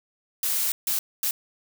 blue noise bursts at uneven times, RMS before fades -25 dBFS, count 3, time 0.43-0.72 / 0.87-0.99 / 1.23-1.31 s, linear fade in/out 2 ms, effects none

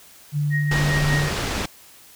sine tone, 146.83 Hz, D3, in tune, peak -19 dBFS, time 0.32-1.3 s, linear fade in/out 50 ms
sine tone with tremolo, 1873 Hz, A#6, 8 cents sharp, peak -22 dBFS, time 0.5-1.32 s, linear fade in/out 50 ms, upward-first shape sine, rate 5 Hz, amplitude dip 70%
pink low-pass noise, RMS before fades -25 dBFS, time 0.71-1.66 s, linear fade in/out 5 ms, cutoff 6500 Hz, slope 12 dB/octave
effects white hiss -48 dBFS RMS until 2.15 s

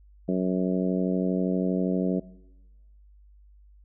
harmonic tone, 92.5 Hz, F#2, in tune, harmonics 2 / 3 / 4 / 5 / 6 / 7, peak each -25 / -29 / -31 / -33 / -35 / -36 dBFS, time 0.28-2.2 s, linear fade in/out 10 ms, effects noise-tail reverb RT60 1.0 s tail -20 dB re dry + added 50 Hz sine -51 dBFS peak until 3.84 s

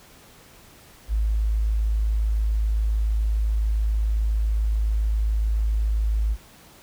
sine tone, 53.6 Hz, A1, 45 cents flat, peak -19 dBFS, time 1.08-6.37 s, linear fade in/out 50 ms, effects pink hiss -50 dBFS RMS until 6.82 s

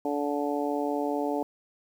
harmonic tone, 144.9 Hz, D3, 23 cents flat, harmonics 2 / 3 / 4 / 5 / 6, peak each -30 / -32 / -33 / -34 / -35 dBFS, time 0.05-1.43 s, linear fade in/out 2 ms, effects 9-bit

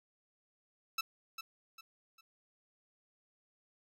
15% pulse tone with echo, 1318.5 Hz, E6, in tune, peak -26 dBFS, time 0.98-1.01 s, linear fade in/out 5 ms, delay 400 ms, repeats 3, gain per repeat -9 dB, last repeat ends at 2.21 s, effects none

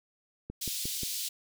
click train, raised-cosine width 3 ms, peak -25 dBFS, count 4, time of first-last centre 0.5-1.033 s, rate 5.63 Hz
pink high-pass noise, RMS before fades -35 dBFS, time 0.61-1.29 s, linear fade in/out 10 ms, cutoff 3400 Hz, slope 24 dB/octave
effects none

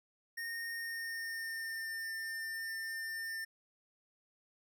square tone with pitch glide, 1844 to 1800.8 Hz, A#6 to A6, -19 to +40 cents, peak -39 dBFS, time 0.37-3.45 s, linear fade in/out 10 ms, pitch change -41 cents, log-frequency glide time 0.76-1.9 s, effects none

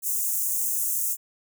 white high-pass noise, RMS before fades -26 dBFS, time 0.02-1.17 s, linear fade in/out 50 ms, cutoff 6500 Hz, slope 48 dB/octave, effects none

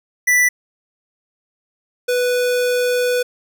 square tone pair in turn, 1975.5 / 493.9 Hz, B6 / B4, 0 / 0 cents, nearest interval 2 octaves, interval 2400 cents, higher first, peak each -12 / -16 dBFS, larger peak first, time 0.27-0.49 / 2.08-3.23 s, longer second, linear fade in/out 10 ms, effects none

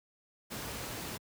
pink noise, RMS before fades -40 dBFS, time 0.5-1.18 s, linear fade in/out 20 ms, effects high-pass 60 Hz 12 dB/octave

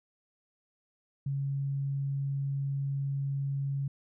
sine tone, 138.59 Hz, C#3, in tune, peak -29 dBFS, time 1.26-3.88 s, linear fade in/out 5 ms, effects none

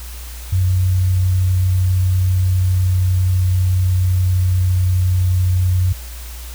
sine tone with pitch glide, 92.5 to 91.44 Hz, F#2 to F#2, 0 to -20 cents, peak -12 dBFS, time 0.52-5.93 s, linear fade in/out 10 ms, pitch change -20 cents, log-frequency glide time 2.2-5.52 s, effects added 60 Hz sine -29 dBFS peak until 6.54 s + white hiss -37 dBFS RMS until 6.54 s

